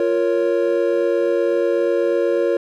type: chord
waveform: triangle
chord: Bb minor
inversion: second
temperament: equal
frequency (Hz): 349.2 / 466.2 / 554.4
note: F4 / Bb4 / Db5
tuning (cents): 0 / 0 / 0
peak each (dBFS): -18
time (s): 0-2.57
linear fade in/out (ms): 2
effects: none